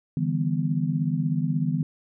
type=chord; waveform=sine; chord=E minor seventh; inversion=third; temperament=just; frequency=148.33 / 164.81 / 197.78 / 247.2 Hz; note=D3 / E3 / G3 / B3; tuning=+18 / 0 / +16 / +2 cents; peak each=-26 / -26 / -32 / -29 dBFS; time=0.17-1.83 s; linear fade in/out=2 ms; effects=none